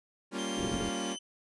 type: chord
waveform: sawtooth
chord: G half-diminished seventh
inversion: none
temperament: equal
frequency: 196 / 233.1 / 277.2 / 349.2 Hz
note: G3 / Bb3 / Db4 / F4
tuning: 0 / 0 / 0 / 0 cents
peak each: -35 dBFS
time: 0.31-1.17 s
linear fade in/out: 50 ms
type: tone with pitch glide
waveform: 25% pulse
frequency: 3136 to 3040 Hz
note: G7 to F#7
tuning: 0 to +46 cents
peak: -36 dBFS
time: 0.38-1.19 s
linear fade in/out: 10 ms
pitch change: -54 cents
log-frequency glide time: 0.6-1.01 s
type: low-pass noise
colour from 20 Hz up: white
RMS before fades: -37 dBFS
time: 0.57-0.89 s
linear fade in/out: 2 ms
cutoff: 440 Hz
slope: 96 dB/octave
effects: resampled to 24000 Hz